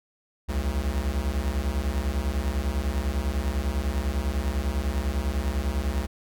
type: beating tone pair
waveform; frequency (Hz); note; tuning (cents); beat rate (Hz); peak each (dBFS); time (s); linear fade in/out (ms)
square; 63 / 73; B1 / D2; +35 / -10; 10; -28; 0.48-6.07; 20
effects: none